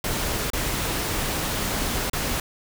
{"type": "noise with dropouts", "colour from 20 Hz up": "pink", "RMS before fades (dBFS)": -26, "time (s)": [0.04, 2.4], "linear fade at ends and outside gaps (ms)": 2, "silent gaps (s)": [[0.502, 0.533], [2.098, 2.132]], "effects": []}